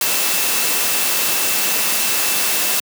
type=tone in noise; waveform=sine; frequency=2660 Hz; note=E7; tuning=15 cents sharp; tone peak=-28 dBFS; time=0.01-2.8 s; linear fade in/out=2 ms; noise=white; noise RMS=-18 dBFS; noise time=0.01-2.8 s; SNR=-13 dB; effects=high-pass 200 Hz 12 dB/octave